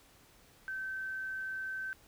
sine tone, 1543 Hz, G6, 28 cents flat, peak -36 dBFS, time 0.68-1.93 s, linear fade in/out 0 ms, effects pink hiss -62 dBFS RMS until 2.07 s

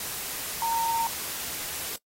sine tone in noise, 918 Hz, A#5, 27 cents flat, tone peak -24 dBFS, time 0.62-1.07 s, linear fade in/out 2 ms, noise white, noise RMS -34 dBFS, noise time 0-1.96 s, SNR +7 dB, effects noise-tail reverb RT60 0.1 s tail -21 dB re dry + AAC 48 kbps

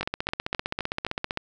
two click trains, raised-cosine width 0.3 ms, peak -11 / -14 dBFS, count 22 / 5, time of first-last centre 0.01-1.374 / 0.03-1.066 s, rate 15.4 / 3.86 Hz, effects none

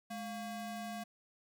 square ring-modulated tone, 456 Hz, A#4, 38 cents flat, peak -38 dBFS, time 0.1-1.04 s, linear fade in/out 10 ms, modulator 245 Hz, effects none

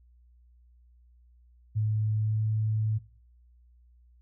sine tone with pitch glide, 107.7 to 108.7 Hz, A2 to A2, -37 to -21 cents, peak -24 dBFS, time 1.75-2.99 s, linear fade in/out 20 ms, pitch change +16 cents, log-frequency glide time 2.18-2.41 s, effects noise-tail reverb RT60 0.5 s tail -21 dB re dry + added 60 Hz sine -56 dBFS peak until 4.21 s

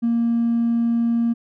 sine tone with hard clipping, 233.2 Hz, A#3, 1 cent sharp, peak -17 dBFS, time 0.02-1.34 s, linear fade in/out 20 ms, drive 1 dB, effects none

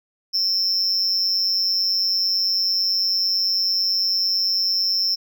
triangle tone with amplitude modulation, 5340 Hz, E8, 22 cents sharp, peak -13 dBFS, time 0.33-5.16 s, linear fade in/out 20 ms, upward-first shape sine, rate 191 Hz, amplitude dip 90%, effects none

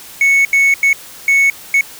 triangle tone bursts at uneven times, 2211 Hz, C#7, 5 cents flat, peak -6 dBFS, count 5, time 0.21-0.45 / 0.53-0.74 / 0.83-0.93 / 1.28-1.5 / 1.74-1.81 s, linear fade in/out 2 ms, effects white hiss -35 dBFS RMS until 1.99 s

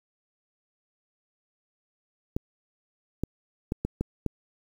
clicks, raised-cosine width 3 ms, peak -14 dBFS, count 6, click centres 2.365 / 3.236 / 3.721 / 3.85 / 4.01 / 4.263 s, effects 8-bit

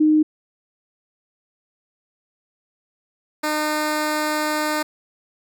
sine / 10% pulse tone pair in turn, 307.8 / 304.3 Hz, D#4 / D#4, -19 / -38 cents, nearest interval unison, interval 19 cents, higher first, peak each -12 dBFS, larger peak neither, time 0-0.23 / 3.43-4.83 s, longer second, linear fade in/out 10 ms, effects none

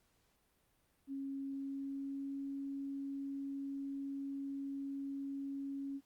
sine tone with pitch glide, 273.7 to 276.4 Hz, C#4 to C#4, -22 to -5 cents, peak -39 dBFS, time 1.07-6.01 s, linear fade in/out 50 ms, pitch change +17 cents, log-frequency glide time 1.45-2.42 s, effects pink hiss -75 dBFS RMS until 6.05 s + Opus 48 kbps

